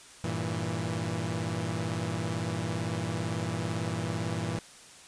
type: chord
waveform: sawtooth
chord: E diminished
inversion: first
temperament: equal with one note detuned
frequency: 98 / 115.87 / 164.81 Hz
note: G2 / Bb2 / E3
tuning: 0 / -10 / 0 cents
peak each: -32 / -30 / -30 dBFS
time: 0.24-4.59 s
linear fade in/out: 0 ms
effects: white hiss -51 dBFS RMS until 5.07 s + resampled to 22050 Hz